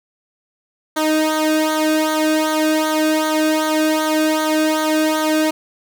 sawtooth tone with flanger, 311.1 Hz, D#4, in tune, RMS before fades -17 dBFS, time 0.96-5.51 s, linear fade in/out 10 ms, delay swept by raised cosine 0.38 to 1 ms, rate 2.6 Hz, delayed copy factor -0.85, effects none

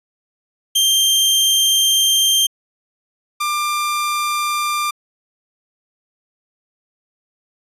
sawtooth tone pair in turn, 3166 / 1191.4 Hz, G7 / D6, +17 / +24 cents, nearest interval octave + perfect fourth, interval 1693 cents, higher first, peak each -9 / -14 dBFS, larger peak first, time 0.75-2.47 / 3.4-4.91 s, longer first, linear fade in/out 10 ms, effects resampled to 32000 Hz

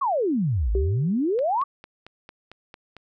sine exponential two-way sweep, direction down then up, 1176 to 50.7 to 1176 Hz, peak -20 dBFS, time 0.01-1.64 s, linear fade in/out 10 ms, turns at 0.71 s
sine tone with exponential decay, 389 Hz, G4, 13 cents flat, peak -21 dBFS, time 0.75-1.31 s, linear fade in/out 2 ms, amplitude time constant 120 ms
click train, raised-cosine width 0.3 ms, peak -26 dBFS, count 8, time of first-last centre 1.39-2.967 s, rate 4.44 Hz
effects none

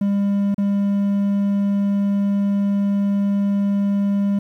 triangle tone with dropouts, 200.5 Hz, G3, 39 cents sharp, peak -14 dBFS, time 0.01-4.39 s, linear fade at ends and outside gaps 5 ms, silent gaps 0.545-0.58 s, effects 9-bit

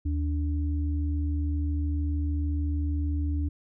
sine tone pair together, 76.84 / 290.1 Hz, D#2 / D4, -21 / -21 cents, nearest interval octave + major seventh, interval 2300 cents, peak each -25 / -34 dBFS, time 0.05-3.49 s, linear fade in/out 10 ms, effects none

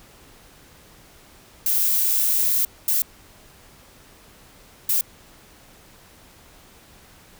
violet noise bursts at uneven times, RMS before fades -20 dBFS, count 3, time 1.66-2.65 / 2.88-3.02 / 4.89-5.01 s, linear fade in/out 2 ms, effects pink hiss -50 dBFS RMS until 7.39 s

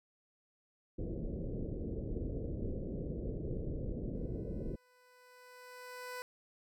pink low-pass noise, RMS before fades -39 dBFS, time 0.98-4.76 s, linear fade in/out 10 ms, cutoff 530 Hz, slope 48 dB/octave
15% pulse tone with exponential growth, 498.7 Hz, B4, 17 cents sharp, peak -34 dBFS, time 4.15-6.22 s, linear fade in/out 0 ms, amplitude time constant 450 ms
effects none

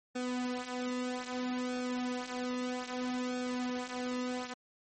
sawtooth tone with flanger, 250 Hz, B3, 21 cents sharp, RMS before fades -36 dBFS, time 0.15-4.54 s, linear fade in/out 10 ms, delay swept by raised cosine 1 to 5.3 ms, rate 0.62 Hz, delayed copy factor -0.7, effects MP3 32 kbps

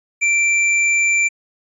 square tone, 2349 Hz, D7, in tune, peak -14 dBFS, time 0.21-1.29 s, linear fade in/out 20 ms, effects resampled to 24000 Hz

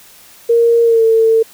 sine tone with pitch glide, 466.2 to 449 Hz, A#4 to A4, 0 to +35 cents, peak -7 dBFS, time 0.49-1.43 s, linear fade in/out 10 ms, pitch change -65 cents, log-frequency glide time 0.83-1.04 s, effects white hiss -42 dBFS RMS until 1.53 s

